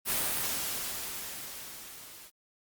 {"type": "noise with level ramp", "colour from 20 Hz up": "white", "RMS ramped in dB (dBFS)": [-28, -50], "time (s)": [0.05, 2.31], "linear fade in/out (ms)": 50, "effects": ["Opus 32 kbps"]}